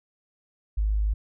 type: tone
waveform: sine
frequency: 52.2 Hz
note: G#1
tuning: 10 cents sharp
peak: -21 dBFS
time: 0.77-1.14 s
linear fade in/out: 10 ms
effects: none